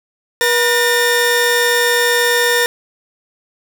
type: tone pair together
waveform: sawtooth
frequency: 481 / 1816 Hz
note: B4 / A#6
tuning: -46 / -46 cents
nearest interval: octave + major seventh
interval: 2300 cents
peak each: -11 dBFS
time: 0.41-2.66 s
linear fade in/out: 0 ms
effects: none